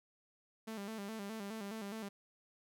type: tone with vibrato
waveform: sawtooth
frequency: 210.4 Hz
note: G#3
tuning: 23 cents sharp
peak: -38 dBFS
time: 0.67-2.09 s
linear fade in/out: 10 ms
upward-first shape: square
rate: 4.8 Hz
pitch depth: 92 cents each way
effects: none